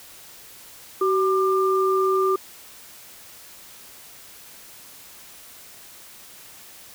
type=tone pair together; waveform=sine; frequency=380 / 1193.9 Hz; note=F#4 / D6; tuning=+46 / +28 cents; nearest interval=octave + minor sixth; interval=1982 cents; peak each=-19 / -22 dBFS; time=1.01-2.36 s; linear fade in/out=5 ms; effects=white hiss -45 dBFS RMS until 6.94 s